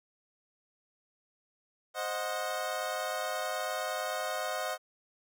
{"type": "chord", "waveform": "25% pulse", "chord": "C diminished", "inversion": "none", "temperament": "equal with one note detuned", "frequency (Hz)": [523.3, 622.3, 731.5], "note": ["C5", "Eb5", "Gb5"], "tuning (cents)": [0, 0, -20], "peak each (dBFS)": [-35, -32, -33], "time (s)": [1.94, 4.78], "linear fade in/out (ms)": 50, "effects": []}